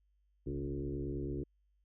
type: tone with frequency modulation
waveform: sine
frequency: 213.7 Hz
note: G#3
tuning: 50 cents sharp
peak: -35 dBFS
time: 0.46-1.44 s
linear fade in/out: 10 ms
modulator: 69 Hz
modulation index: 2.7
effects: added 50 Hz sine -70 dBFS peak until 1.84 s